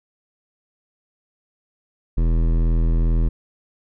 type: tone with hard clipping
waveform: sine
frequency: 41.2 Hz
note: E1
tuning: in tune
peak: -17 dBFS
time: 2.17-3.29 s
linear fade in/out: 10 ms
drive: 15 dB
effects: none